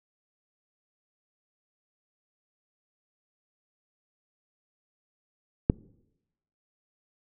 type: click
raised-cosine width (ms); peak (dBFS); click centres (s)
3; -5; 5.699
effects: noise-tail reverb RT60 0.9 s tail -25 dB re dry